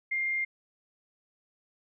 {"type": "tone", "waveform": "sine", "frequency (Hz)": 2112, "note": "C7", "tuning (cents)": 16, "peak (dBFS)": -27, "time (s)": [0.11, 0.45], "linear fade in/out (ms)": 10, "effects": []}